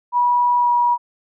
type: tone with pitch glide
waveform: sine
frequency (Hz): 972 to 963.6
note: B5 to B5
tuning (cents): -28 to -43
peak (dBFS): -13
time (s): 0.12-0.98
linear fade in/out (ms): 50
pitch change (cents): -15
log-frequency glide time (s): 0.58-0.69
effects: none